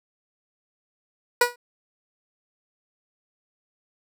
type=tone with exponential decay; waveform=15% pulse; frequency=485.3 Hz; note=B4; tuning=30 cents flat; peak=-6 dBFS; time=1.41-1.56 s; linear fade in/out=5 ms; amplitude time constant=31 ms; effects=none